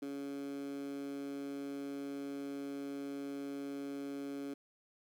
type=tone with high-pass filter; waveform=15% pulse; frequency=140.1 Hz; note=C#3; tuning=19 cents sharp; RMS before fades=-42 dBFS; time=0.02-4.54 s; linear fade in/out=5 ms; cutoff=310 Hz; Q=9.2; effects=none